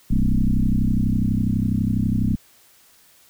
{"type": "tone with frequency modulation", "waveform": "sine", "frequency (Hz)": 112.2, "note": "A2", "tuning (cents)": 34, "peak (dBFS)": -16, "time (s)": [0.1, 2.36], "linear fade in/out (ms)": 10, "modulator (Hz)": 32.1, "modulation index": 4.3, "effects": ["white hiss -54 dBFS RMS until 3.29 s"]}